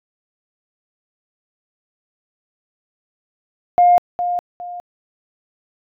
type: tone with echo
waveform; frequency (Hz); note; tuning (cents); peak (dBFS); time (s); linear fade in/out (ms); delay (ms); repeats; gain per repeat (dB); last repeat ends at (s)
sine; 708; F5; +23; -7; 3.78-3.98; 0; 410; 2; -10; 4.8
effects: tanh soft clip ceiling -3 dBFS